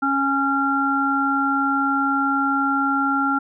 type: harmonic tone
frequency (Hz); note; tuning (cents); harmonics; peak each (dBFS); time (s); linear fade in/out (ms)
275.6; C#4; -10; 1 / 3 / 5; -22 / -25 / -20; 0.02-3.39; 10
effects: none